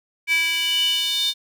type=tone with high-pass filter sweep; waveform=square; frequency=329.6 Hz; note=E4; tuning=in tune; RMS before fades=-21 dBFS; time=0.27-1.34 s; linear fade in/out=50 ms; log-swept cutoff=2300 to 3700 Hz; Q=8.1; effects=none